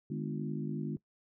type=harmonic tone with a mistuned harmonic; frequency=50.5 Hz; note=G#1; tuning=48 cents flat; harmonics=3 / 4 / 5 / 6 / 7; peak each=-37 / -39 / -41 / -43 / -44 dBFS; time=0.1-0.97 s; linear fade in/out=5 ms; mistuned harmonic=4; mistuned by=+58 cents; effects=noise-tail reverb RT60 0.1 s tail -20 dB re dry